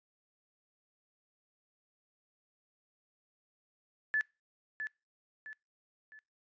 sine tone with echo, 1733 Hz, A6, 27 cents flat, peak -27 dBFS, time 4.14-4.21 s, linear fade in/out 0 ms, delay 660 ms, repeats 3, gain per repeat -8 dB, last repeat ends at 6.19 s, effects noise-tail reverb RT60 0.3 s tail -25 dB re dry + resampled to 16000 Hz

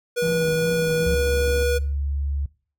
square tone, 483.9 Hz, B4, 35 cents flat, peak -21 dBFS, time 0.16-1.79 s, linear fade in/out 20 ms
triangle tone with vibrato, 164.81 Hz, E3, in tune, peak -23 dBFS, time 0.22-1.15 s, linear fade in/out 10 ms, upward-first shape triangle, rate 2.5 Hz, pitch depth 82 cents each way
white low-pass noise, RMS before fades -37 dBFS, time 0.22-1.63 s, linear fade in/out 0 ms, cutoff 320 Hz, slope 12 dB/octave
sine tone with pitch glide, 70.9 to 70.49 Hz, C#2 to C#2, +40 to +30 cents, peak -22 dBFS, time 1.06-2.46 s, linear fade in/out 5 ms, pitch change -10 cents, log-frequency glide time 1.33-1.51 s
effects noise-tail reverb RT60 0.4 s tail -21 dB re dry

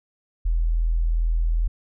sine tone, 41.2 Hz, E1, in tune, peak -18 dBFS, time 0.45-1.68 s, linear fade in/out 10 ms, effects none

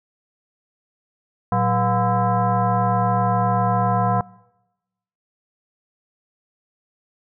sine tone with frequency modulation, 415.3 Hz, G#4, in tune, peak -16 dBFS, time 1.52-4.21 s, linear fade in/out 2 ms, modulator 301 Hz, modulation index 2.5, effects noise-tail reverb RT60 1.0 s tail -24 dB re dry

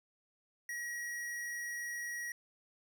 square tone, 1907 Hz, A#6, 39 cents sharp, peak -39 dBFS, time 0.69-2.32 s, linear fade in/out 2 ms, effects none

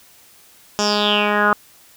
10% pulse tone with low-pass filter sweep, 207.7 Hz, G#3, in tune, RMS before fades -17 dBFS, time 0.79-1.53 s, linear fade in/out 0 ms, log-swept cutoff 6300 to 1300 Hz, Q 6.7, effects white hiss -49 dBFS RMS until 1.96 s

